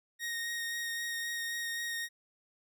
sawtooth tone with vibrato, 1864.7 Hz, A#6, in tune, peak -31 dBFS, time 0.19-2.09 s, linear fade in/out 50 ms, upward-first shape sine, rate 3.8 Hz, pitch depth 12 cents each way, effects none

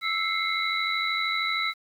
sine tone cluster, 1319 / 2069 / 2162 / 3933 Hz, E6 / C7 / C#7 / B7, +1 / -20 / -44 / -8 cents, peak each -30 dBFS, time 0.01-1.74 s, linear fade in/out 50 ms, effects 9-bit

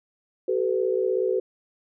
sine tone cluster, 379.5 / 436 / 501 Hz, F#4 / A4 / B4, +44 / -16 / +25 cents, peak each -24 / -27 / -26 dBFS, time 0.48-1.4 s, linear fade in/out 5 ms, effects none

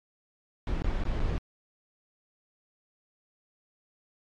brown noise with dropouts, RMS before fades -28 dBFS, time 0.67-1.38 s, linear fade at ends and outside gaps 0 ms, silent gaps 0.82-0.845 / 1.037-1.053 / 1.196-1.203 s, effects low-pass 4000 Hz 12 dB/octave + MP3 64 kbps

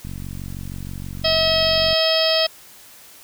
click train, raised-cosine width 5 ms, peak -20 dBFS, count 88, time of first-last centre 0.05-1.929 s, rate 46.3 Hz
harmonic tone, 643 Hz, E5, 43 cents flat, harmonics 1 / 2 / 3 / 4 / 5 / 6 / 7 / 8, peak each -19 / -30 / -29 / -28 / -22 / -27 / -26 / -22 dBFS, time 1.24-2.47 s, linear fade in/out 10 ms
effects white hiss -45 dBFS RMS until 3.23 s

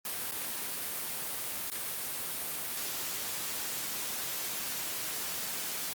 white noise with dropouts, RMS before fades -36 dBFS, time 0.05-5.93 s, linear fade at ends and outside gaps 1 ms, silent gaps 0.311-0.32 / 1.701-1.717 s, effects high-pass 100 Hz 12 dB/octave + Opus 32 kbps

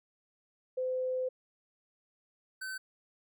sine / square tone pair in turn, 512 / 1530.7 Hz, C5 / G6, -38 / -42 cents, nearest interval octave + perfect fifth, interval 1896 cents, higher second, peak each -30 / -38 dBFS, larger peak first, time 0.77-1.29 / 2.61-2.78 s, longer first, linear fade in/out 10 ms, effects none

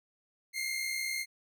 sawtooth tone pair together, 2091 / 2151 Hz, C7 / C7, -2 / +47 cents, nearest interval unison, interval 49 cents, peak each -32 / -32 dBFS, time 0.53-1.26 s, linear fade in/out 50 ms, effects none

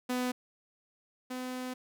sawtooth tone pair in turn, 250.1 / 253.7 Hz, B3 / B3, +22 / +47 cents, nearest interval unison, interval 25 cents, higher second, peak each -26 / -32 dBFS, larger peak first, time 0.09-0.32 / 1.3-1.74 s, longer second, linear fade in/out 10 ms, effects none

